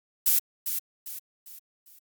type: noise with echo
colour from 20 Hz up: violet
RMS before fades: -21 dBFS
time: 0.26-0.39 s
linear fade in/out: 5 ms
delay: 400 ms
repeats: 4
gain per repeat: -8 dB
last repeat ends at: 1.99 s
effects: Opus 48 kbps